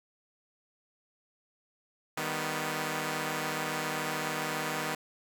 5% pulse chord, Eb augmented, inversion none, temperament equal, 155.56 / 196 / 246.9 Hz, Eb3 / G3 / B3, 0 / 0 / 0 cents, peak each -23 / -28 / -24 dBFS, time 2.17-4.95 s, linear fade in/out 5 ms, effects none

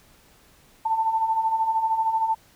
sine beating tone pair, 880 / 893 Hz, A5 / A5, 0 / +25 cents, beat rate 13 Hz, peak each -28 / -21 dBFS, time 0.85-2.35 s, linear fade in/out 10 ms, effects pink hiss -56 dBFS RMS until 2.55 s

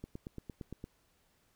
click train, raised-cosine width 3 ms, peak -29 dBFS, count 8, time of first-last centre 0.04-0.841 s, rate 8.74 Hz, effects pink hiss -72 dBFS RMS until 1.55 s

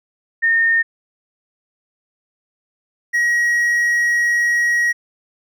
sine / triangle tone pair in turn, 1830 / 1900.7 Hz, A#6 / A#6, -32 / +33 cents, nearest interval minor second, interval 65 cents, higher second, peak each -12 dBFS, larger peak neither, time 0.42-0.83 / 3.13-4.93 s, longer second, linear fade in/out 20 ms, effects none

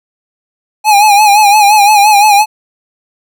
square tone with vibrato, 830.6 Hz, G#5, in tune, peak -4 dBFS, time 0.84-2.46 s, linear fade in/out 50 ms, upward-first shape sine, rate 5.8 Hz, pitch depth 68 cents each way, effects none

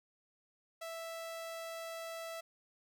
sawtooth tone, 659.3 Hz, E5, in tune, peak -38 dBFS, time 0.81-2.41 s, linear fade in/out 10 ms, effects none

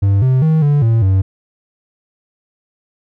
triangle tone with pitch steps, 99 / 129.8 / 158.2 / 145.3 / 113.9 / 95.5 Hz, G2 / C3 / D#3 / D3 / A#2 / G2, +18 / -13 / +29 / -18 / -40 / -45 cents, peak -7 dBFS, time 0.02-1.22 s, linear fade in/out 10 ms, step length 200 ms, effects none

